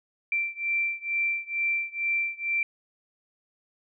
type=beating tone pair; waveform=sine; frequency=2349 / 2351.2 Hz; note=D7 / D7; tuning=0 / +1 cents; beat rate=2.2 Hz; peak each=-28 / -29 dBFS; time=0.32-2.63 s; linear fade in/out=2 ms; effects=none